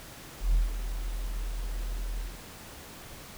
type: tone with ADSR envelope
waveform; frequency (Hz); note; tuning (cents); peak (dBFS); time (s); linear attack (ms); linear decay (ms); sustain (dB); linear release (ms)
sine; 41.25; E1; +2; -17; 0.4-2.4; 140; 150; -13; 210
effects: tanh soft clip ceiling -18 dBFS + pink hiss -46 dBFS RMS until 3.37 s